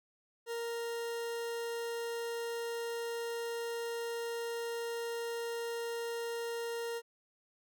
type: tone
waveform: 40% pulse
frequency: 466.2 Hz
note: A#4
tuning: in tune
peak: -35 dBFS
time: 0.46-7.02 s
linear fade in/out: 50 ms
effects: none